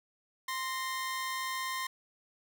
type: tone pair together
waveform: sawtooth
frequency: 1045 / 1848 Hz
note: C6 / A#6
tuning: -2 / -16 cents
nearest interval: minor seventh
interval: 986 cents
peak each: -31 / -36 dBFS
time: 0.48-1.87 s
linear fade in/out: 5 ms
effects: none